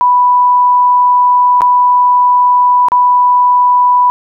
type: tone with dropouts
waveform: sine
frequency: 987.8 Hz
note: B5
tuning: in tune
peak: -5 dBFS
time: 0.01-4.1 s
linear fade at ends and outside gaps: 0 ms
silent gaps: 1.608-1.618 / 2.885-2.919 s
effects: none

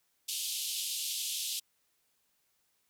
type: band-pass noise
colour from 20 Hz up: pink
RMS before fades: -36 dBFS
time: 0.28-1.6 s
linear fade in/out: 10 ms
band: 2900 to 14000 Hz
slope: 48 dB/octave
effects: white hiss -75 dBFS RMS until 2.89 s

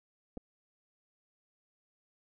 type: clicks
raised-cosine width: 2 ms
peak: -30 dBFS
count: 2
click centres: 0.372 / 0.376 s
effects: none

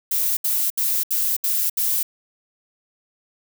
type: noise bursts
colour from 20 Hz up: violet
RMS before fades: -21 dBFS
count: 6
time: 0.11-2.03 s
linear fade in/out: 5 ms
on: 260 ms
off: 72 ms
effects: none

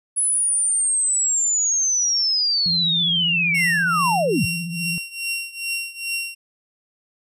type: linear sweep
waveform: sine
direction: down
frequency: 10270 to 73.3 Hz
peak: -17 dBFS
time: 0.16-4.46 s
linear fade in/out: 20 ms
type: tone with vibrato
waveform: sine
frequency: 170 Hz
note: F3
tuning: 46 cents flat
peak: -26 dBFS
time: 2.66-4.98 s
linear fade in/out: 0 ms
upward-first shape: sine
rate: 15 Hz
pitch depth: 63 cents each way
type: tone with tremolo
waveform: sawtooth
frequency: 2746 Hz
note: F7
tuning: 30 cents flat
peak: -18 dBFS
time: 3.54-6.35 s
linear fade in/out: 10 ms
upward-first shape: triangle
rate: 2.4 Hz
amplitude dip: 90%
effects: resampled to 32000 Hz

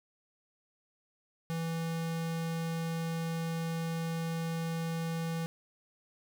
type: tone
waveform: square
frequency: 164.81 Hz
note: E3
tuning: in tune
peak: -33 dBFS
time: 1.5-5.46 s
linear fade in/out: 0 ms
effects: none

